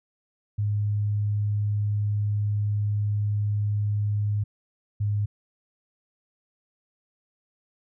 sine tone pair in turn, 103.83 / 103.45 Hz, G#2 / G#2, 0 / -6 cents, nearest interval unison, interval 6 cents, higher first, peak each -22 dBFS, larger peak neither, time 0.58-4.44 / 5-5.26 s, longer first, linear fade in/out 10 ms, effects none

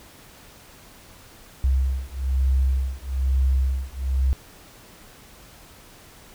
sine beating tone pair, 65.41 / 66.51 Hz, C2 / C2, 0 / +29 cents, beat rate 1.1 Hz, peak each -22 dBFS, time 1.64-4.33 s, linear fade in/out 0 ms, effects pink hiss -48 dBFS RMS until 6.34 s

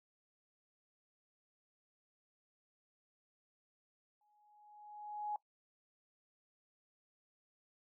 sine tone with exponential growth, 837 Hz, G#5, 13 cents sharp, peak -35 dBFS, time 4.21-5.36 s, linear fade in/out 2 ms, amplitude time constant 250 ms, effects noise-tail reverb RT60 0.1 s tail -20 dB re dry

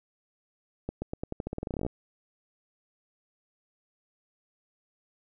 accelerating click train, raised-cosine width 2 ms, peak -19 dBFS, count 19, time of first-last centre 0.89-1.865 s, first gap 130 ms, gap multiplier 0.88, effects none

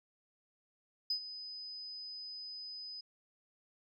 sine tone with ADSR envelope, 5010 Hz, D#8, 11 cents sharp, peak -29 dBFS, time 1.1-3.01 s, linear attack 5 ms, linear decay 87 ms, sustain -14 dB, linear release 8 ms, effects tanh soft clip ceiling -25 dBFS

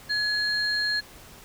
sine tone pair together, 1690 / 4229 Hz, G#6 / C8, +30 / +18 cents, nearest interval octave + major third, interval 1588 cents, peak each -25 dBFS, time 0.09-1.01 s, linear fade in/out 20 ms, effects tanh soft clip ceiling -17 dBFS + pink hiss -48 dBFS RMS until 1.44 s

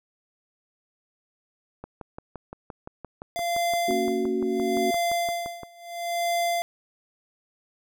click train, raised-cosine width 1 ms, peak -23 dBFS, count 23, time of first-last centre 1.84-5.633 s, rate 5.8 Hz
square tone with tremolo, 689 Hz, F5, 24 cents flat, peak -23 dBFS, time 3.36-6.62 s, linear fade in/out 0 ms, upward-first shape sine, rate 0.74 Hz, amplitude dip 95%
sine chord, F# major, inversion first, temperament just, 231.2 / 277.5 / 370 Hz, A#3 / C#4 / F#4, -14 / +2 / 0 cents, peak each -29 / -30 / -25 dBFS, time 3.88-4.91 s, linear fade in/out 5 ms
effects none

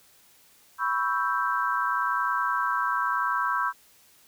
sine chord, C# half-diminished seventh, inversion third, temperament equal, 987.8 / 1108.7 / 1318.5 / 1568 Hz, B5 / C#6 / E6 / G6, 0 / 0 / 0 / 0 cents, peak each -29 dBFS, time 0.78-3.73 s, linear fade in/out 50 ms, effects white hiss -58 dBFS RMS until 4.27 s

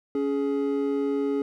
triangle tone pair together, 280 / 419.5 Hz, C#4 / G#4, +18 / +17 cents, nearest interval perfect fifth, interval 699 cents, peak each -24 dBFS, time 0.15-1.42 s, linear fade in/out 2 ms, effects none

